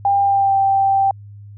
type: tone with pitch glide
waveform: sine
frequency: 798 to 782.5 Hz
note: G5 to G5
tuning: +31 to -3 cents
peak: -12 dBFS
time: 0.05-1.11 s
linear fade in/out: 2 ms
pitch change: -34 cents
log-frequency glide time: 0.22-0.55 s
effects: added 102 Hz sine -35 dBFS peak until 1.57 s